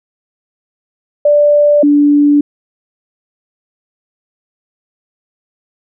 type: tone pair in turn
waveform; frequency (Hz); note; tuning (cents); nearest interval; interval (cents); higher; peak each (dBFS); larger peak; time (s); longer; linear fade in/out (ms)
sine; 587.3 / 290.8; D5 / D4; 0 / -17; octave; 1217; first; -5; neither; 1.25-1.83 / 1.83-2.41; neither; 5
effects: none